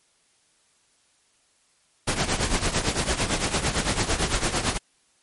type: noise with tremolo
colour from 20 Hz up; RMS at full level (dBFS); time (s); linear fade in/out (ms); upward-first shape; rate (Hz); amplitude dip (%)
pink; -21; 2.07-4.78; 10; triangle; 8.9; 80
effects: white hiss -64 dBFS RMS until 5.22 s + MP3 48 kbps